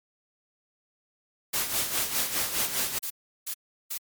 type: noise with tremolo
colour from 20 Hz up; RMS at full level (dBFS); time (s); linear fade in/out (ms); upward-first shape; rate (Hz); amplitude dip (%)
white; -26; 1.53-2.99; 10; sine; 4.9; 60
type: noise bursts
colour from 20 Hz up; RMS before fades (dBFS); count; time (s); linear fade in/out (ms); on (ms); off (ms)
blue; -32; 5; 2.15-3.98; 10; 78; 360
effects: MP3 96 kbps